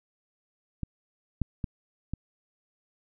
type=clicks; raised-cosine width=5 ms; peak=-19 / -14 / -18 / -19 dBFS; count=4; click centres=0.833 / 1.417 / 1.642 / 2.136 s; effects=none